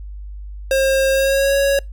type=tone with pitch glide; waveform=square; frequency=536 to 554.9 Hz; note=C5 to C#5; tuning=+42 to +2 cents; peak=-14 dBFS; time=0.71-1.79 s; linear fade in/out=2 ms; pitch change=+60 cents; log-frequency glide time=1.11-1.56 s; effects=noise-tail reverb RT60 0.2 s tail -26 dB re dry + added 50 Hz sine -29 dBFS peak until 1.92 s